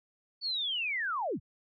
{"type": "linear sweep", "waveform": "sine", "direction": "down", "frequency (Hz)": [4533, 65.1], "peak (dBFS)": -30, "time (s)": [0.41, 1.4], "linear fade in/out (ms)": 50, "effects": []}